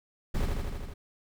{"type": "noise with echo", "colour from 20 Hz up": "brown", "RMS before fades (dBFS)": -28, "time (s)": [0.34, 0.46], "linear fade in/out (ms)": 10, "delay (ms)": 80, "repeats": 6, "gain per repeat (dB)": -2, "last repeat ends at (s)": 0.94, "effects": []}